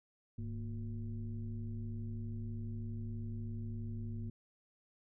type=tone with frequency modulation; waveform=sine; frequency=102.9 Hz; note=G#2; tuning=16 cents flat; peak=-38 dBFS; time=0.38-4.3 s; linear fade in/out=5 ms; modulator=129 Hz; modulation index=0.9; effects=none